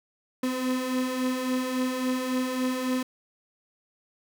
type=beating tone pair; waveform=35% pulse; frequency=252.8 / 256.4 Hz; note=B3 / C4; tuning=+41 / -35 cents; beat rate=3.6 Hz; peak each=-31 / -25 dBFS; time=0.43-3.03 s; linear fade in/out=5 ms; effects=none